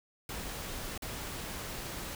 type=noise with dropouts; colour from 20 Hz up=pink; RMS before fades=-40 dBFS; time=0.29-2.15 s; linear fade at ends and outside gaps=2 ms; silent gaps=0.978-1.021 s; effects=none